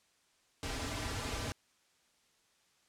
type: noise with comb filter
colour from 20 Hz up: pink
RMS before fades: -38 dBFS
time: 0.63-1.52 s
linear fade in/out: 0 ms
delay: 5.5 ms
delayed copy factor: -0.75
effects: white hiss -71 dBFS RMS until 2.88 s + low-pass 8000 Hz 12 dB/octave